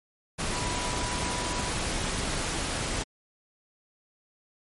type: tone in noise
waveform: sine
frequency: 980 Hz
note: B5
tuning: 14 cents flat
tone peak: -36 dBFS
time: 0.51-1.7 s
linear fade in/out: 20 ms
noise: pink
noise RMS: -30 dBFS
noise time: 0.38-3.04 s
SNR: -9 dB
effects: MP3 48 kbps